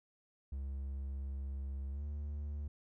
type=tone with pitch glide; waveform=triangle; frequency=68.2 to 73.09 Hz; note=C#2 to D2; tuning=-28 to -8 cents; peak=-36 dBFS; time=0.52-2.68 s; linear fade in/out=5 ms; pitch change=+120 cents; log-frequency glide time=1.9-2.04 s; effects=none